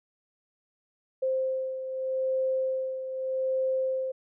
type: beating tone pair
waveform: sine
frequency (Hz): 523.3 / 524.12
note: C5 / C5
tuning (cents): 0 / +3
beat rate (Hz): 0.82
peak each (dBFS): -27 / -34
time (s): 1.22-4.12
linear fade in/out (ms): 10
effects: none